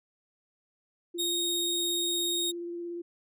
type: tone with vibrato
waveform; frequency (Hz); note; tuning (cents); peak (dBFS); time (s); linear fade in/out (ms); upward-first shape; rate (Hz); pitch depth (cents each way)
sine; 344.7; F4; -23; -34; 1.14-3.02; 10; square; 17; 10
type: tone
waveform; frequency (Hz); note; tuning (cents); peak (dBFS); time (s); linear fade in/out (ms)
sawtooth; 3729; A#7; 0; -25; 1.18-2.52; 20
effects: none